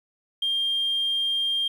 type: tone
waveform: sine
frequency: 3200 Hz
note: G7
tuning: 35 cents sharp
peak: -21 dBFS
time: 0.42-1.68 s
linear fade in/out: 5 ms
effects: tanh soft clip ceiling -18 dBFS + 9-bit